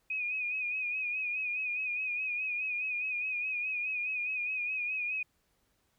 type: tone with vibrato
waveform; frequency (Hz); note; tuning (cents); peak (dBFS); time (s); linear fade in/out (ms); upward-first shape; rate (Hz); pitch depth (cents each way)
sine; 2489; D#7; 0; -31; 0.1-5.23; 5; sine; 4.8; 54
effects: pink hiss -74 dBFS RMS until 5.98 s